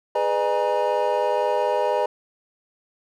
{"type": "tone cluster", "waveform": "triangle", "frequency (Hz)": [417.1, 499.1, 603, 829, 946], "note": ["G#4", "B4", "D5", "G#5", "A#5"], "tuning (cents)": [7, 18, 46, -3, 25], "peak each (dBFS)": [-26, -23, -22, -26, -24], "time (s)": [0.15, 2.06], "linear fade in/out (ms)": 5, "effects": []}